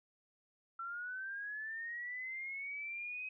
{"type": "linear sweep", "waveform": "sine", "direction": "up", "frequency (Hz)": [1340, 2537], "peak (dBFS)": -40, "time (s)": [0.79, 3.29], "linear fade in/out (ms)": 5, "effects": []}